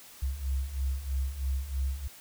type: beating tone pair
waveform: sine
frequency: 65 / 68.1 Hz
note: C2 / C#2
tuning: -11 / -30 cents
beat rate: 3.1 Hz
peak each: -34 / -30 dBFS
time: 0.22-2.08 s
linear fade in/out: 10 ms
effects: white hiss -51 dBFS RMS until 2.2 s